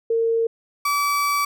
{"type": "tone pair in turn", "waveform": ["sine", "35% pulse"], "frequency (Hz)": [456.7, 1150.8], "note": ["A#4", "D6"], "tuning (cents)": [-36, -36], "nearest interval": "octave + major third", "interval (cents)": 1600, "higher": "second", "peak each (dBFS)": -17, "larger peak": "neither", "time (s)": [[0.1, 0.47], [0.85, 1.45]], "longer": "second", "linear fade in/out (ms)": 5, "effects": []}